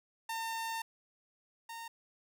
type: tone pair in turn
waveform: sawtooth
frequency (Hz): 906 / 918.6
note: A#5 / A#5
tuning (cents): -50 / -26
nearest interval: unison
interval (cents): 24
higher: second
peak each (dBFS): -32 / -39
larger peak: first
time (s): 0.29-0.82 / 1.69-1.88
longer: first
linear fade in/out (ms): 5
effects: none